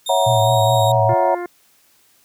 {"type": "tone with pitch glide", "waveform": "sawtooth", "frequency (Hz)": [3651, 3747], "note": ["A#7", "A#7"], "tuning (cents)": [-37, 8], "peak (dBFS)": -22, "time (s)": [0.06, 0.92], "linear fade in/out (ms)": 5, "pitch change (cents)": 45, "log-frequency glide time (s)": [0.35, 0.54]}
{"type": "chord", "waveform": "sine", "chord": "F# dominant seventh", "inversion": "second", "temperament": "equal with one note detuned", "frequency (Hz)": [554.4, 659.3, 740, 943.2], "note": ["C#5", "E5", "F#5", "A#5"], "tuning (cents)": [0, 0, 0, 20], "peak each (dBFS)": -19, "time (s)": [0.09, 1.35], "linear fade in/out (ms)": 5}
{"type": "tone with vibrato", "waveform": "sine", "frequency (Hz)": 114.5, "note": "A#2", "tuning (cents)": -31, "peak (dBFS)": -17, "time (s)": [0.26, 1.14], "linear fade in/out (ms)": 10, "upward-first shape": "triangle", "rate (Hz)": 4.8, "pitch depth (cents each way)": 110}
{"type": "harmonic tone", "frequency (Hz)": 351.8, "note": "F4", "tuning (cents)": 13, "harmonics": [1, 2, 3, 4, 5, 6], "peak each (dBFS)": [-25, -31, -35, -37, -39, -41], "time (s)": [1.09, 1.46], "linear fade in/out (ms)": 2}
{"effects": ["white hiss -56 dBFS RMS until 2.24 s", "high-pass 60 Hz 12 dB/octave"]}